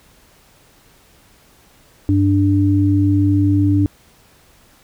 sine tone pair together, 98 / 294.1 Hz, G2 / D4, 0 / +3 cents, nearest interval octave + perfect fifth, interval 1903 cents, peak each -14 dBFS, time 2.09-3.86 s, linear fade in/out 0 ms, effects pink hiss -51 dBFS RMS until 4.83 s

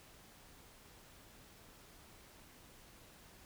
silence, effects pink hiss -60 dBFS RMS until 3.45 s

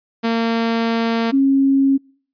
sawtooth / sine tone pair in turn, 229 / 272.3 Hz, A#3 / C#4, -31 / -31 cents, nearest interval minor third, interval 300 cents, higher second, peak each -12 / -11 dBFS, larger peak second, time 0.23-1.32 / 1.32-1.98 s, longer first, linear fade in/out 20 ms, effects noise-tail reverb RT60 0.5 s tail -26 dB re dry + resampled to 11025 Hz

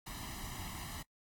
pink noise with comb filter, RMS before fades -44 dBFS, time 0.06-1.03 s, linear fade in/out 10 ms, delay 1 ms, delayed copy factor +0.8, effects noise-tail reverb RT60 0.1 s tail -26 dB re dry + AAC 64 kbps

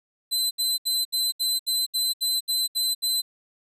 sawtooth tone bursts, 4046 Hz, B7, 41 cents sharp, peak -19 dBFS, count 11, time 0.31-3.22 s, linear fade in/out 20 ms, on 200 ms, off 71 ms, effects resampled to 32000 Hz

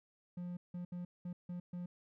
triangle tone bursts at uneven times, 176.9 Hz, F3, 23 cents sharp, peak -38 dBFS, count 6, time 0.37-0.57 / 0.74-0.85 / 0.92-1.05 / 1.25-1.33 / 1.49-1.6 / 1.73-1.86 s, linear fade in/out 5 ms, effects none

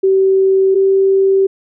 sine tone pair in turn, 384 / 387.3 Hz, G4 / G4, -36 / -21 cents, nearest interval unison, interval 15 cents, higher second, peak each -8 dBFS, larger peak neither, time 0.03-0.75 / 0.75-1.47 s, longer neither, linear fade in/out 10 ms, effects none

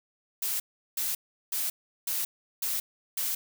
blue noise bursts, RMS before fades -30 dBFS, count 6, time 0.42-3.35 s, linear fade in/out 5 ms, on 180 ms, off 370 ms, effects none

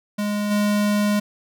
square tone with level steps, 207.1 Hz, G#3, 5 cents flat, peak -22 / -18 dBFS, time 0.18-1.2 s, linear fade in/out 10 ms, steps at 0.5 s, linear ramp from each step 20 ms, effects none

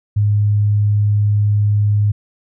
sine tone, 103.83 Hz, G#2, in tune, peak -11 dBFS, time 0.16-2.12 s, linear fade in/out 10 ms, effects none

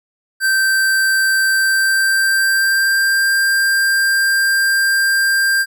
square tone with pitch glide, 1560 to 1588.2 Hz, G6 to G6, -9 to +22 cents, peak -13 dBFS, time 0.4-5.66 s, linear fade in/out 50 ms, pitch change +31 cents, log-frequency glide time 1.51-3.32 s, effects none

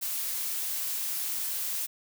blue noise, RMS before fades -32 dBFS, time 0.01-1.87 s, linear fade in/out 20 ms, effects none

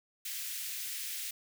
white high-pass noise, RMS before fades -39 dBFS, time 0.25-1.31 s, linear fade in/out 5 ms, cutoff 1900 Hz, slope 24 dB/octave, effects none

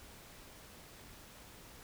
silence, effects pink hiss -55 dBFS RMS until 1.83 s

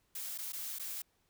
blue noise with dropouts, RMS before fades -41 dBFS, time 0.15-1.02 s, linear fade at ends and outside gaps 5 ms, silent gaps 0.378-0.385 / 0.523-0.531 / 0.787-0.795 s, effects pink hiss -75 dBFS RMS until 1.29 s

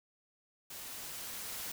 white noise with level ramp, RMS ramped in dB -46 to -41 dBFS, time 0.7-1.72 s, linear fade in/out 5 ms, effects none

